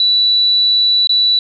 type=tone with dropouts; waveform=sine; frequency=3951 Hz; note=B7; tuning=in tune; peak=-9 dBFS; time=0-1.39 s; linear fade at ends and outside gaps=2 ms; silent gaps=1.072-1.093 s; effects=none